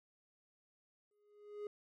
triangle tone with exponential growth, 415.3 Hz, G#4, in tune, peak -37 dBFS, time 1.11-1.67 s, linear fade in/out 2 ms, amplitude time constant 120 ms, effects none

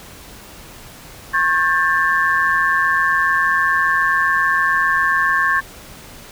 sine tone cluster, 1088 / 1597 / 1764 Hz, C#6 / G6 / A6, -33 / +32 / +4 cents, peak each -18 dBFS, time 1.33-5.61 s, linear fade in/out 20 ms, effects pink hiss -39 dBFS RMS until 6.31 s

